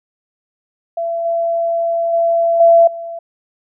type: tone with level steps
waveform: sine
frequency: 673 Hz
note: E5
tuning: 36 cents sharp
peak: -17 / -14 / -11 / -5 / -24 dBFS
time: 0.97-3.19 s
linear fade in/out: 5 ms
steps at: 1.25 / 2.13 / 2.6 / 2.87 s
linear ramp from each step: 5 ms
effects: none